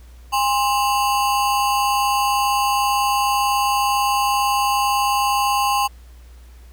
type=ring-modulated tone; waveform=square; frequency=932.3 Hz; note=A#5; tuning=in tune; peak=-14 dBFS; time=0.32-5.88 s; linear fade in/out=20 ms; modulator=119 Hz; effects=added 60 Hz sine -40 dBFS peak until 6.72 s + pink hiss -54 dBFS RMS until 6.72 s